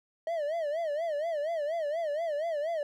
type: tone with vibrato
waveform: triangle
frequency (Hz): 626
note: D#5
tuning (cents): +10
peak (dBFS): -27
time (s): 0.27-2.83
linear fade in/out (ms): 2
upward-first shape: sine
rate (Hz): 4.2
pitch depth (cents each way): 150
effects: none